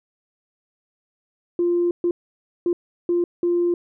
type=tone bursts at uneven times; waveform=sine; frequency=348.1 Hz; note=F4; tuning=6 cents flat; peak=-16 dBFS; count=5; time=1.59-1.91 / 2.04-2.11 / 2.66-2.73 / 3.09-3.24 / 3.43-3.74 s; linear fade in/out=2 ms; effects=tanh soft clip ceiling -12 dBFS